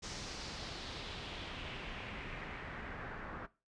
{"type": "noise with low-pass filter sweep", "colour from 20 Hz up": "pink", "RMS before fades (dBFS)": -45, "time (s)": [0.02, 3.47], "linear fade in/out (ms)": 20, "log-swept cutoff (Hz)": [6000, 1400], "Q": 2.2, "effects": ["noise-tail reverb RT60 0.3 s tail -19 dB re dry", "resampled to 22050 Hz"]}